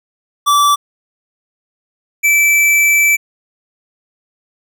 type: tone pair in turn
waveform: square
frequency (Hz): 1160 / 2320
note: D6 / D7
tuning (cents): -22 / -22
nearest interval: octave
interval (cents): 1200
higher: second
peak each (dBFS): -9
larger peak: neither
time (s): 0.46-0.76 / 2.23-3.17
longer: second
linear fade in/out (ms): 20
effects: none